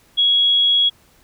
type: tone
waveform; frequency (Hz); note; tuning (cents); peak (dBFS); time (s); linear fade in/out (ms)
sine; 3328; G#7; +3; -12; 0.17-0.9; 20
effects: pink hiss -54 dBFS RMS until 1.23 s